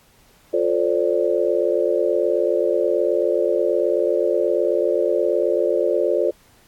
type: chord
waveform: sine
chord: D minor seventh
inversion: first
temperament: just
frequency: 352.4 / 440.5 / 528.6 / 587.3 Hz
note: F4 / A4 / C5 / D5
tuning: +16 / +2 / +18 / 0 cents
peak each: -22 dBFS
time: 0.53-6.31 s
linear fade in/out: 10 ms
effects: pink hiss -55 dBFS RMS until 6.67 s + AAC 64 kbps